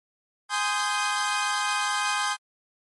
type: chord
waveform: sawtooth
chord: Ab major seventh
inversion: none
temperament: equal with one note detuned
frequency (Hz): 830.6 / 1036.3 / 1244.5 / 1568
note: Ab5 / C6 / Eb6 / G6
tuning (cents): 0 / -17 / 0 / 0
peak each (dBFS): -26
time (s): 0.49-2.37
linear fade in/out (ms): 50
effects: MP3 48 kbps